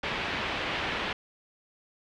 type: low-pass noise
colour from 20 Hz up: white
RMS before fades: -32 dBFS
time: 0.03-1.13 s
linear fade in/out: 5 ms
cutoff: 3100 Hz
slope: 24 dB/octave
effects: none